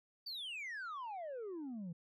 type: exponential sweep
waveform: sine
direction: down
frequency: 4699 to 161.1 Hz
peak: -39 dBFS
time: 0.26-1.93 s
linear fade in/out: 10 ms
effects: tanh soft clip ceiling -41 dBFS